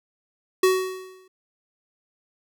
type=tone with exponential decay; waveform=square; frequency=374 Hz; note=F#4; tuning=19 cents sharp; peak=-14 dBFS; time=0.63-1.28 s; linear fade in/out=5 ms; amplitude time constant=140 ms; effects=none